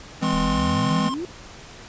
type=chord; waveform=square; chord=E augmented; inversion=none; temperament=just; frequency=164.81 / 206 / 257.5 Hz; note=E3 / G#3 / B#3; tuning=0 / -14 / -28 cents; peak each=-26 dBFS; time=0.21-1.1 s; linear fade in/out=20 ms
type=tone with vibrato; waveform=square; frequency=1058 Hz; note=C6; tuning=19 cents sharp; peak=-27 dBFS; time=0.24-1.14 s; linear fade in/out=0 ms; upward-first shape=triangle; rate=13 Hz; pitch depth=23 cents each way
type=exponential sweep; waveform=sine; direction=up; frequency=30.87 to 374.1 Hz; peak=-26 dBFS; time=0.33-1.25 s; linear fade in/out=0 ms
effects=pink hiss -42 dBFS RMS until 1.88 s + resampled to 16000 Hz